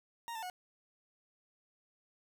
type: tone with pitch steps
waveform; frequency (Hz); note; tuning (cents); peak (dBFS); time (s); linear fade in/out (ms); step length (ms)
40% pulse; 932 / 890 / 730; A#5 / A5 / F#5; -1 / +20 / -24; -39; 0.28-0.499; 0; 73
effects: none